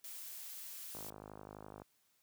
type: noise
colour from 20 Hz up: blue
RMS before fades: -48 dBFS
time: 0.04-1.1 s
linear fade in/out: 2 ms
type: click train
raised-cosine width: 1 ms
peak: -35 dBFS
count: 46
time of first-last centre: 0.95-1.819 s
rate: 51.8 Hz
effects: white hiss -75 dBFS RMS until 2.22 s + high-pass 60 Hz 12 dB/octave